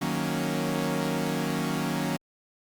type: chord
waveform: sawtooth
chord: D# minor seventh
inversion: none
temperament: equal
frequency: 155.56 / 185 / 233.1 / 277.2 Hz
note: D#3 / F#3 / A#3 / C#4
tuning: 0 / 0 / 0 / 0 cents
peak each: -28 dBFS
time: 0.01-2.17 s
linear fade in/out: 10 ms
effects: Opus 48 kbps